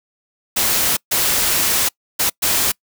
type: noise bursts at uneven times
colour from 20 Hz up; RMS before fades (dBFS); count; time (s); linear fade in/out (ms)
white; -17; 4; 0.56-0.97 / 1.11-1.89 / 2.19-2.3 / 2.42-2.72; 10
effects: noise-tail reverb RT60 0.1 s tail -26 dB re dry